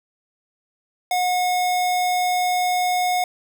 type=tone; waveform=square; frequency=725 Hz; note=F#5; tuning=35 cents flat; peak=-19 dBFS; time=1.11-3.24 s; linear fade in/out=2 ms; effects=none